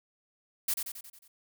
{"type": "noise with echo", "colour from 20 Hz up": "blue", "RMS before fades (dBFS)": -29, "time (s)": [0.68, 0.74], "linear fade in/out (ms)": 5, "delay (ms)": 90, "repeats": 6, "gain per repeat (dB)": -5, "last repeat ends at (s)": 1.28, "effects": []}